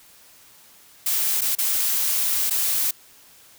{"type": "noise with dropouts", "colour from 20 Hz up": "blue", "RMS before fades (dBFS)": -22, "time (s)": [1.06, 2.91], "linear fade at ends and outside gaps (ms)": 5, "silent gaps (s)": [[1.41, 1.416], [1.552, 1.585], [2.498, 2.507]], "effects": ["white hiss -51 dBFS RMS until 3.58 s"]}